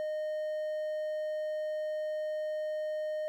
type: tone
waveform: triangle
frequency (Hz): 615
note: D#5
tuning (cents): -20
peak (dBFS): -30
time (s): 0-3.28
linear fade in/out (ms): 0
effects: 12-bit